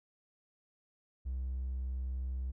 triangle tone, 64.2 Hz, C2, 32 cents flat, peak -31 dBFS, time 1.25-2.52 s, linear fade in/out 20 ms, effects tanh soft clip ceiling -30 dBFS

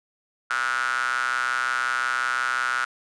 square tone with high-pass filter, 62.8 Hz, B1, 30 cents sharp, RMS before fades -25 dBFS, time 0.5-2.85 s, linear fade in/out 5 ms, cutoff 1400 Hz, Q 9.9, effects resampled to 22050 Hz

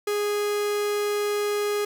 45% pulse tone, 413.7 Hz, G#4, 7 cents flat, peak -23 dBFS, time 0.07-1.85 s, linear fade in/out 5 ms, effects none

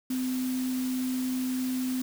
sine tone in noise, 255.8 Hz, C4, 39 cents flat, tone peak -27 dBFS, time 0.1-2.02 s, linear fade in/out 5 ms, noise white, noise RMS -41 dBFS, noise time 0.1-2.02 s, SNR +11 dB, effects none

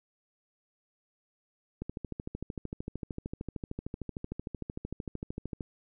click train, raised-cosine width 3 ms, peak -23 dBFS, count 51, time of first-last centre 1.82-5.608 s, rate 13.2 Hz, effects none

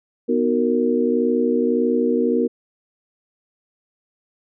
sine chord, B major seventh, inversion none, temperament just, 246.9 / 308.7 / 370.4 / 463 Hz, B3 / D#4 / F#4 / A#4, 0 / -14 / +2 / -12 cents, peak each -20 / -25 / -23 / -20 dBFS, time 0.28-2.48 s, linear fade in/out 20 ms, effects none

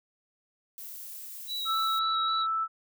violet noise, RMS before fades -42 dBFS, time 0.78-1.99 s, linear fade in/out 0 ms
sine tone with vibrato, 3884 Hz, B7, 30 cents flat, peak -31 dBFS, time 1.47-2.47 s, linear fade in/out 50 ms, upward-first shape square, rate 3.7 Hz, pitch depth 19 cents each way
sine tone, 1318.5 Hz, E6, in tune, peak -26 dBFS, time 1.65-2.68 s, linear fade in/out 50 ms
effects none

